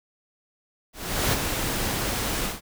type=noise with ADSR envelope; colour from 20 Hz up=pink; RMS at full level=-22 dBFS; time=0.93-2.61 s; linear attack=400 ms; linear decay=18 ms; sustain=-5 dB; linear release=160 ms; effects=none